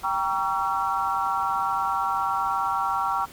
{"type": "chord", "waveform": "sine", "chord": "G diminished seventh", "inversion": "none", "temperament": "just", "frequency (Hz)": [784, 940.8, 1128.9, 1354.7], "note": ["G5", "Bb5", "Db6", "Fb6"], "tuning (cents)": [0, 16, 31, 47], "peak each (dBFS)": -28, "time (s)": [0.03, 3.26], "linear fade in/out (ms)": 20, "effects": ["pink hiss -46 dBFS RMS until 3.32 s"]}